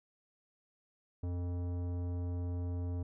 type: tone with tanh clipping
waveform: sine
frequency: 88.2 Hz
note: F2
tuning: 18 cents sharp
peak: -36 dBFS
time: 1.23-3.03 s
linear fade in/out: 5 ms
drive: 15 dB
effects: none